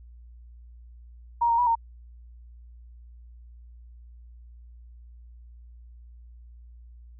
sine tone with pitch steps, 942 / 928 / 973 / 920 Hz, A#5 / A#5 / B5 / A#5, +18 / -8 / -26 / -23 cents, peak -19 dBFS, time 1.41-1.754 s, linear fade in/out 10 ms, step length 86 ms, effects added 59 Hz sine -45 dBFS peak until 7.19 s

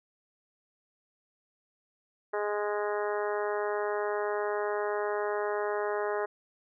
harmonic tone, 207.7 Hz, G#3, in tune, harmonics 2 / 3 / 4 / 5 / 6 / 7 / 8 / 9, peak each -31 / -35 / -37 / -39 / -41 / -42 / -43 / -44 dBFS, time 2.33-6.26 s, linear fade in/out 10 ms, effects none

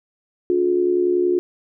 sine tone with amplitude modulation, 358.1 Hz, F4, 43 cents sharp, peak -12 dBFS, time 0.5-1.39 s, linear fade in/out 0 ms, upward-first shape sine, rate 70.7 Hz, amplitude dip 70%, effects none

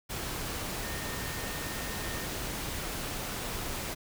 sine tone in noise, 1830 Hz, A#6, 32 cents flat, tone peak -44 dBFS, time 0.82-2.26 s, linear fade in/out 20 ms, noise pink, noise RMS -36 dBFS, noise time 0.09-3.95 s, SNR -11 dB, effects none

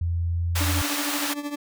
sine tone with pitch glide, 85 to 85.49 Hz, F2 to F2, -46 to -36 cents, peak -22 dBFS, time 0.01-0.82 s, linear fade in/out 5 ms, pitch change +10 cents, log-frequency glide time 0.31-0.42 s
pink high-pass noise, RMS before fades -28 dBFS, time 0.55-1.34 s, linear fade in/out 10 ms, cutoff 890 Hz, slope 12 dB/octave
40% pulse tone with tremolo, 290.6 Hz, D4, 18 cents flat, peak -25 dBFS, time 0.6-1.56 s, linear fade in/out 10 ms, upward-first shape triangle, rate 13 Hz, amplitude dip 80%
effects none

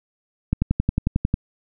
click train, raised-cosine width 5 ms, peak -6 dBFS, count 10, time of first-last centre 0.53-1.341 s, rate 11.1 Hz, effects none

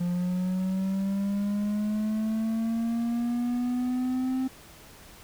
triangle linear sweep, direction up, 174.61 to 261.8 Hz, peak -23 dBFS, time 0-4.48 s, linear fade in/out 10 ms, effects pink hiss -50 dBFS RMS until 5.23 s

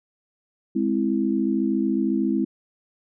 sine chord, Ab augmented, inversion none, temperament equal, 207.7 / 261.6 / 329.6 Hz, Ab3 / C4 / E4, 0 / 0 / 0 cents, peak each -24 dBFS, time 0.75-2.45 s, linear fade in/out 10 ms, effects none

